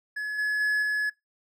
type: tone with level steps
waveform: triangle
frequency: 1700 Hz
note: G#6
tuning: 40 cents sharp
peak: -27 / -22 / -20 / -22 dBFS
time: 0.16-1.1 s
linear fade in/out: 10 ms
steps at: 0.38 / 0.6 / 0.82 s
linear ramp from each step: 10 ms
effects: noise-tail reverb RT60 0.2 s tail -24 dB re dry